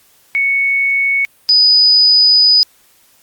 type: tone pair in turn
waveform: sine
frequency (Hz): 2217 / 4977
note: C#7 / D#8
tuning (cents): 0 / 0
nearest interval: octave + major second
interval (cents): 1400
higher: second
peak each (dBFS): -11 / -6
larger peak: second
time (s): 0.35-1.25 / 1.49-2.63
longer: second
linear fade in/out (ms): 0
effects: white hiss -51 dBFS RMS until 3.22 s + Opus 48 kbps